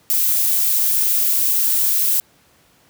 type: noise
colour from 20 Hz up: violet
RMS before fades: -17 dBFS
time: 0.1-2.2 s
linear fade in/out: 0 ms
effects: pink hiss -55 dBFS RMS until 2.89 s + high-pass 80 Hz 12 dB/octave